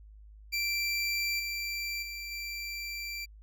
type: tone with level steps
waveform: 25% pulse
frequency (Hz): 2349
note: D7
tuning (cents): 0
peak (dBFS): -25 / -29 / -34 / -32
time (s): 0.52-3.26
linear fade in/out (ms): 20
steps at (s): 1.39 / 2.02 / 2.31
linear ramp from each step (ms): 10
effects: added 52 Hz sine -49 dBFS peak until 3.42 s